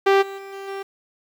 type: tone with level steps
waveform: sawtooth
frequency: 392 Hz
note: G4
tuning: in tune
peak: -9 / -27 / -31 / -28 / -24 dBFS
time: 0.06-0.83 s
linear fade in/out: 10 ms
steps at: 0.21 / 0.37 / 0.52 / 0.67 s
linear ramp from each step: 20 ms
effects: low-pass 3000 Hz 12 dB/octave + 8-bit